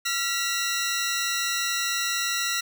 15% pulse tone pair together, 1375 / 1944.5 Hz, F6 / B6, -27 / -27 cents, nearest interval tritone, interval 600 cents, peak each -21 dBFS, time 0.05-2.61 s, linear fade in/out 10 ms, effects none

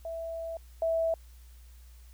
sine tone pair in turn, 659.3 / 655.9 Hz, E5 / E5, 0 / -9 cents, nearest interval unison, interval 9 cents, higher first, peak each -34 / -25 dBFS, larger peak second, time 0.05-0.57 / 0.82-1.14 s, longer first, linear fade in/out 2 ms, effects added 60 Hz sine -49 dBFS peak until 2.13 s + white hiss -63 dBFS RMS until 2.13 s

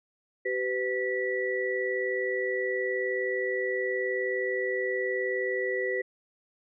sine tone cluster, 383.9 / 503 / 1950 Hz, G4 / B4 / B6, -36 / +32 / -23 cents, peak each -31 dBFS, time 0.45-6.02 s, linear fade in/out 10 ms, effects none

